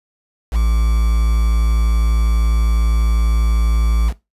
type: tone with quantisation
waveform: triangle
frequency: 56.1 Hz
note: A1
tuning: 34 cents sharp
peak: -10 dBFS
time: 0.51-4.13 s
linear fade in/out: 50 ms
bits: 5
effects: noise-tail reverb RT60 0.2 s tail -17 dB re dry + resampled to 32000 Hz